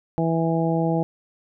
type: harmonic tone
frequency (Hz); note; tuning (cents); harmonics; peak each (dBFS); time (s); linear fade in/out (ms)
164.5; E3; -3; 1 / 2 / 3 / 4 / 5; -22 / -25 / -27 / -28 / -29; 0.18-1.03; 0
effects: none